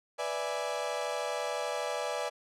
35% pulse chord, E dominant seventh, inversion second, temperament equal, 493.9 / 587.3 / 659.3 / 830.6 Hz, B4 / D5 / E5 / G#5, 0 / 0 / 0 / 0 cents, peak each -36 / -34 / -37 / -37 dBFS, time 0.18-2.3 s, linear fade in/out 20 ms, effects low-pass 9000 Hz 12 dB/octave

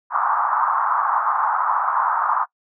pink band-pass noise, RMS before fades -20 dBFS, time 0.1-2.46 s, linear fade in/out 50 ms, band 860 to 1300 Hz, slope 48 dB/octave, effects noise-tail reverb RT60 0.1 s tail -23 dB re dry

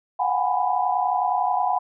sine tone cluster, 721 / 752 / 820 / 993 Hz, F#5 / F#5 / G#5 / B5, -45 / +28 / -22 / +9 cents, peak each -25 dBFS, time 0.19-1.79 s, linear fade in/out 10 ms, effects none

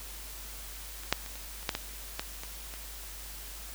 clicks, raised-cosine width 0.2 ms, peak -28 / -6 / -25 / -27 / -30 / -10 / -14 / -14 / -23 / -25 dBFS, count 10, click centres 1.035 / 1.126 / 1.262 / 1.356 / 1.629 / 1.692 / 1.751 / 2.195 / 2.435 / 2.739 s, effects added 50 Hz sine -45 dBFS peak until 3.74 s + white hiss -45 dBFS RMS until 3.74 s

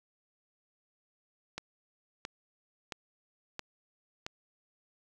click train, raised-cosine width 0.2 ms, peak -20 dBFS, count 5, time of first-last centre 1.58-4.265 s, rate 1.49 Hz, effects none

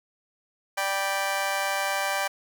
20% pulse chord, G major, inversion second, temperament just, 588 / 784 / 980 Hz, D5 / G5 / B5, +2 / 0 / -14 cents, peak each -25 / -23 / -28 dBFS, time 0.77-2.28 s, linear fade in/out 10 ms, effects none

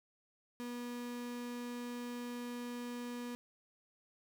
35% pulse tone, 242.3 Hz, B3, 33 cents flat, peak -39 dBFS, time 0.6-3.35 s, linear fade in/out 0 ms, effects 13-bit

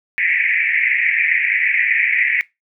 white band-pass noise, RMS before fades -17 dBFS, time 0.18-2.41 s, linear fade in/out 0 ms, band 1800 to 2400 Hz, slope 96 dB/octave, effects noise-tail reverb RT60 0.2 s tail -20 dB re dry

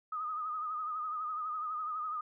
sine tone with vibrato, 1244.5 Hz, D#6, in tune, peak -34 dBFS, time 0.12-2.21 s, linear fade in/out 5 ms, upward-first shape sine, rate 12 Hz, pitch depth 58 cents each way, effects none

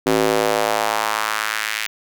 square tone with high-pass filter sweep, 54.1 Hz, A1, 29 cents flat, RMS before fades -20 dBFS, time 0.06-1.87 s, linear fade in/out 5 ms, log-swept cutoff 320 to 2200 Hz, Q 1.8, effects none

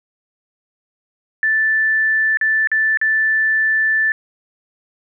sine tone with dropouts, 1760 Hz, A6, in tune, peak -13 dBFS, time 1.43-4.12 s, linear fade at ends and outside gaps 1 ms, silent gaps 2.372-2.412 / 2.673-2.716 / 2.973-3.014 s, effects none

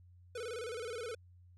square tone with vibrato, 465.2 Hz, A#4, 4 cents flat, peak -40 dBFS, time 0.35-1.15 s, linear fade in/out 5 ms, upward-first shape square, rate 19 Hz, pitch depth 100 cents each way, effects added 89 Hz sine -57 dBFS peak until 1.57 s + resampled to 24000 Hz

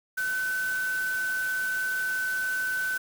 sine tone in noise, 1516 Hz, F#6, 42 cents sharp, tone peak -26 dBFS, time 0.17-2.98 s, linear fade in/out 10 ms, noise white, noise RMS -40 dBFS, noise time 0.17-2.98 s, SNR +11 dB, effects none

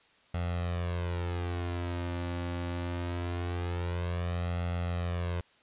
sawtooth tone with flanger, 87.31 Hz, F2, in tune, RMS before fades -33 dBFS, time 0.34-5.41 s, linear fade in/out 5 ms, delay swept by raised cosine 1.5 to 3.5 ms, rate 0.23 Hz, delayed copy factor +0.75, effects white hiss -63 dBFS RMS until 5.62 s + resampled to 8000 Hz

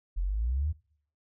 sine exponential sweep, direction up, 41.38 to 81.5 Hz, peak -26 dBFS, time 0.16-0.73 s, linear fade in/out 20 ms, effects noise-tail reverb RT60 0.6 s tail -23 dB re dry

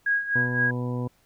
sine tone with tremolo, 1644 Hz, G#6, 18 cents flat, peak -19 dBFS, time 0.06-0.71 s, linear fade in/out 5 ms, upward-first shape sine, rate 3.9 Hz, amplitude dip 75%
harmonic tone, 123.47 Hz, B2, in tune, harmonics 1 / 2 / 3 / 4 / 5 / 6 / 7 / 8, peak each -28 / -31 / -39 / -36 / -47 / -48 / -49 / -41 dBFS, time 0.35-1.08 s, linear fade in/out 10 ms
effects pink hiss -64 dBFS RMS until 1.25 s

